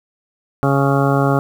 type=harmonic tone; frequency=138.59 Hz; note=C#3; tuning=in tune; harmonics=1 / 2 / 3 / 4 / 5 / 6 / 8 / 9 / 10; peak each=-16 / -19 / -21 / -22 / -23 / -24 / -25 / -26 / -26 dBFS; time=0.63-1.39 s; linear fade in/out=0 ms; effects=7-bit